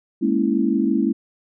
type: chord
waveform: sine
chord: A# half-diminished seventh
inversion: third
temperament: equal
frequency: 207.7 / 233.1 / 277.2 / 329.6 Hz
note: G#3 / A#3 / C#4 / E4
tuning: 0 / 0 / 0 / 0 cents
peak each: -22 dBFS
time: 0.21-1.13 s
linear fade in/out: 20 ms
effects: none